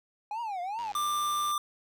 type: tone with vibrato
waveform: triangle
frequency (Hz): 816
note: G#5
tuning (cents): -31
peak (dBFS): -30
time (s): 0.31-0.92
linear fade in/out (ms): 2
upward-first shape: triangle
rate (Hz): 2.5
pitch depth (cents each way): 290
type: click train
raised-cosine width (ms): 0.2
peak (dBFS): -30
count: 72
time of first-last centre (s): 0.79-1.513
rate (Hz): 98.2
type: tone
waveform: square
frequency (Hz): 1187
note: D6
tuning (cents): +18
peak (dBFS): -28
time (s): 0.95-1.58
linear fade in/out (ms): 2
effects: none